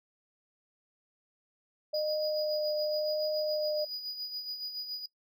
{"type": "tone with vibrato", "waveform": "sine", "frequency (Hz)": 610, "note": "D#5", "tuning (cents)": -34, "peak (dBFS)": -29, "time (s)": [1.93, 3.85], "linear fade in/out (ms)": 10, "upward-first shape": "triangle", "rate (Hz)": 0.92, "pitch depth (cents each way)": 12}
{"type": "tone with tremolo", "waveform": "triangle", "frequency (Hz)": 4929, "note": "D#8", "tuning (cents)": -17, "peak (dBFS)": -32, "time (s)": [1.94, 5.06], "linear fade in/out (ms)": 5, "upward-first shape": "sine", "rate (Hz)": 7.1, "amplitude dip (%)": 55}
{"effects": ["noise-tail reverb RT60 0.1 s tail -17 dB re dry"]}